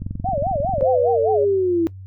click train, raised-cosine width 5 ms, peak -15 dBFS, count 19, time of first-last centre 0.02-0.827 s, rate 22.3 Hz
sine tone with vibrato, 659.3 Hz, E5, in tune, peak -19 dBFS, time 0.24-1.45 s, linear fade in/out 20 ms, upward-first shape sine, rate 4.9 Hz, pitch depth 300 cents each way
sine linear sweep, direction down, 531 to 324.4 Hz, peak -15 dBFS, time 0.81-1.87 s, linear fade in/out 0 ms
effects noise-tail reverb RT60 0.1 s tail -19 dB re dry + added 95 Hz sine -34 dBFS peak until 2.06 s

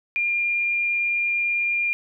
sine tone, 2403 Hz, D7, 39 cents sharp, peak -20 dBFS, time 0.16-1.93 s, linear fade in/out 0 ms, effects none

